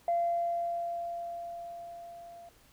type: tone with level ramp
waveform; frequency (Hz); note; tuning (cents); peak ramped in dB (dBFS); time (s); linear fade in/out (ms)
sine; 687; F5; -29; -24 to -47; 0.08-2.49; 2
effects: tanh soft clip ceiling -21 dBFS + pink hiss -62 dBFS RMS until 2.72 s